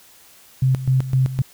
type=tone with tremolo; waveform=sine; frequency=130.81 Hz; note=C3; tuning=in tune; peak=-13 dBFS; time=0.62-1.42 s; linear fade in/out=5 ms; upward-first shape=square; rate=3.9 Hz; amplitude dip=75%; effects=white hiss -49 dBFS RMS until 1.53 s